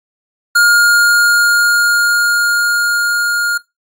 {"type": "tone with level ramp", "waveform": "square", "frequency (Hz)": 1418, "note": "F6", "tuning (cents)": 26, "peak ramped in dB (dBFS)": [-7, -14], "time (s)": [0.55, 3.58], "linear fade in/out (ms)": 10, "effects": ["noise-tail reverb RT60 0.2 s tail -21 dB re dry", "AAC 64 kbps"]}